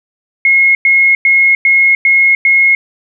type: tone bursts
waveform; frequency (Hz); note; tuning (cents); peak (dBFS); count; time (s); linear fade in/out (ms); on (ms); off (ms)
sine; 2162; C#7; -44; -5; 6; 0.45-2.75; 2; 300; 100
effects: none